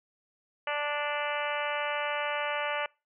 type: harmonic tone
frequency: 293.3 Hz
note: D4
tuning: 2 cents flat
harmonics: 2 / 3 / 4 / 5 / 6 / 7 / 8 / 9 / 10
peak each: -34 / -36 / -37 / -38 / -39 / -39 / -40 / -41 / -41 dBFS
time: 0.67-2.86 s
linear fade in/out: 2 ms
effects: noise-tail reverb RT60 0.3 s tail -26 dB re dry